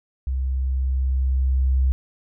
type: tone with level ramp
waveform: sine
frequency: 65.41 Hz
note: C2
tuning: in tune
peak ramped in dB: -21 to -15 dBFS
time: 0.27-1.92 s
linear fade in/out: 0 ms
effects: none